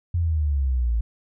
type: exponential sweep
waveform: sine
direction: down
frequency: 88.2 to 55 Hz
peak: -19 dBFS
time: 0.14-1.01 s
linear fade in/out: 5 ms
effects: none